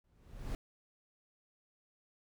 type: noise with exponential growth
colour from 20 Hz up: brown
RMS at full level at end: -35 dBFS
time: 0.04-0.55 s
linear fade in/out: 1 ms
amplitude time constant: 110 ms
effects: none